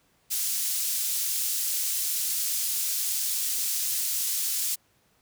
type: high-pass noise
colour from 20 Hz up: pink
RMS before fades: -28 dBFS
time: 0.3-4.76 s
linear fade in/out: 20 ms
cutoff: 6400 Hz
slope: 12 dB/octave
effects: pink hiss -66 dBFS RMS until 5.21 s + high-pass 60 Hz 12 dB/octave